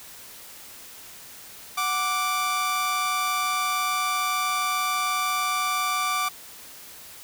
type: tone pair together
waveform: sawtooth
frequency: 739.6 / 1174 Hz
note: F#5 / D6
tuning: -1 / -1 cents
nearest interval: minor sixth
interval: 800 cents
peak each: -28 / -20 dBFS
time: 1.77-6.29 s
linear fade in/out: 10 ms
effects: white hiss -44 dBFS RMS until 7.23 s